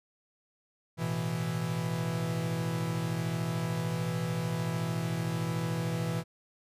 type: chord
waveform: 45% pulse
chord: A suspended second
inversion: none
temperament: equal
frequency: 110 / 123.47 / 164.81 Hz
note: A2 / B2 / E3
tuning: 0 / 0 / 0 cents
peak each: -38 / -35 / -32 dBFS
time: 0.97-6.24 s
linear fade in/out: 50 ms
effects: resampled to 32000 Hz